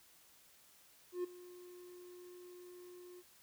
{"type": "tone with ADSR envelope", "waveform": "triangle", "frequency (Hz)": 357.6, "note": "F4", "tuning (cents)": 41, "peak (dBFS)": -32, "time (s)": [1.12, 3.23], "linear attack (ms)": 120, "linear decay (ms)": 11, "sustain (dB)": -18, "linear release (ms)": 41, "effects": ["white hiss -65 dBFS RMS until 3.42 s"]}